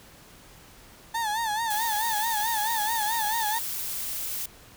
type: tone with vibrato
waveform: 35% pulse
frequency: 880 Hz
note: A5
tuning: in tune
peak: -24 dBFS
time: 1.14-3.59 s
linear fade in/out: 10 ms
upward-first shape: sine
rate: 4.6 Hz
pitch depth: 100 cents each way
type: noise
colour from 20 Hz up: blue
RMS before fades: -32 dBFS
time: 1.7-4.46 s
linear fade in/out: 5 ms
effects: pink hiss -51 dBFS RMS until 4.76 s